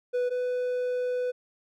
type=tone pair in turn; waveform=triangle; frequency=493.9 / 497.6 Hz; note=B4 / B4; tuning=0 / +13 cents; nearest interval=unison; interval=13 cents; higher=second; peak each=-22 / -24 dBFS; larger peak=first; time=0.13-0.3 / 0.3-1.32 s; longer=second; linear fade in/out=20 ms; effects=none